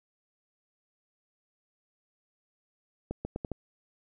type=accelerating click train; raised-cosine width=2 ms; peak=-20 dBFS; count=5; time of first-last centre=3.11-3.517 s; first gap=140 ms; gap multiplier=0.79; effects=none